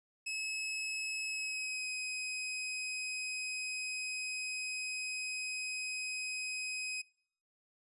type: tone with pitch glide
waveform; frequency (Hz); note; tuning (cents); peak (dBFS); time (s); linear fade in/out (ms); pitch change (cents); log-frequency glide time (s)
sawtooth; 2579 to 2520; E7 to D#7; -39 to +21; -33; 0.26-7.02; 10; -40; 1.27-1.88
effects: noise-tail reverb RT60 0.6 s tail -25 dB re dry + resampled to 24000 Hz